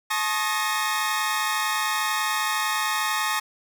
sawtooth tone cluster, 861 / 1086 / 1247 / 1855 Hz, A5 / C#6 / D#6 / A#6, -38 / -36 / +3 / -9 cents, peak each -25 dBFS, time 0.1-3.4 s, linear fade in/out 10 ms, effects none

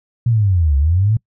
sine linear two-way sweep, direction down then up, 121.9 to 67.1 to 115.3 Hz, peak -11 dBFS, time 0.26-1.17 s, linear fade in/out 5 ms, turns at 0.77 s, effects noise-tail reverb RT60 0.1 s tail -26 dB re dry

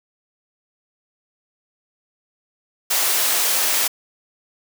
white high-pass noise, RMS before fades -19 dBFS, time 2.9-3.88 s, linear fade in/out 10 ms, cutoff 450 Hz, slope 12 dB/octave, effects none

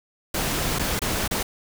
pink noise with dropouts, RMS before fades -25 dBFS, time 0.34-1.43 s, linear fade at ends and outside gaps 5 ms, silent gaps 0.788-0.793 / 0.993-1.017 / 1.278-1.31 s, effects none

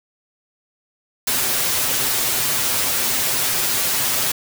white noise with comb filter, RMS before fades -20 dBFS, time 1.27-4.32 s, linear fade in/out 5 ms, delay 7.8 ms, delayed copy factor +0.75, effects none

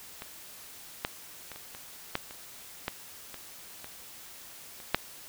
clicks, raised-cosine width 0.3 ms, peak -23 / -12 / -25 / -28 / -27 / -12 / -28 / -14 / -25 / -26 / -30 / -6 dBFS, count 12, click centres 0.221 / 1.049 / 1.517 / 1.56 / 1.749 / 2.154 / 2.309 / 2.881 / 3.343 / 3.844 / 4.802 / 4.946 s, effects white hiss -48 dBFS RMS until 5.28 s

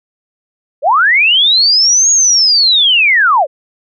sine linear two-way sweep, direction up then down, 493.9 to 6700 to 493.9 Hz, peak -6 dBFS, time 0.82-3.47 s, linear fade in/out 50 ms, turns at 2.11 s, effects none

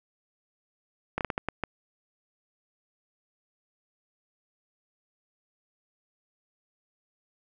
slowing click train, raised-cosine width 0.5 ms, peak -13 dBFS, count 7, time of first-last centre 1.18-1.637 s, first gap 28 ms, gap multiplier 1.4, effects none

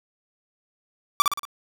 45% pulse tone with echo, 1160 Hz, D6, 22 cents flat, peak -13 dBFS, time 1.2-1.22 s, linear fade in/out 0 ms, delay 58 ms, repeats 4, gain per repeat -5 dB, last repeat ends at 1.452 s, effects none

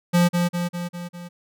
square tone with echo, 174.7 Hz, F3, 1 cent sharp, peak -15 dBFS, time 0.13-0.29 s, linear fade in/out 20 ms, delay 200 ms, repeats 5, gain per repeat -4 dB, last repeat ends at 1.29 s, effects none

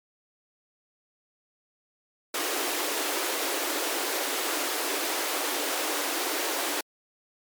pink high-pass noise, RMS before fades -29 dBFS, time 2.34-6.81 s, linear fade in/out 5 ms, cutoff 280 Hz, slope 96 dB/octave, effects MP3 96 kbps

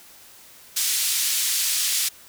white band-pass noise, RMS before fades -23 dBFS, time 0.76-2.09 s, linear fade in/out 10 ms, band 2900 to 11000 Hz, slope 12 dB/octave, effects white hiss -48 dBFS RMS until 2.28 s

